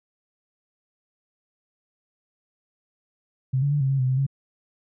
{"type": "tone with pitch steps", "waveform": "sine", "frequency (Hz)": [130.9, 142.1, 146.2, 134.2, 136.4, 128.2, 130.3, 137.2], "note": ["C3", "C#3", "D3", "C3", "C#3", "C3", "C3", "C#3"], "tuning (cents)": [1, 43, -7, 44, -28, -35, -7, -17], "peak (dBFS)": -19, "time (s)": [3.53, 4.266], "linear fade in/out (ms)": 10, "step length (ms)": 92, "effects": []}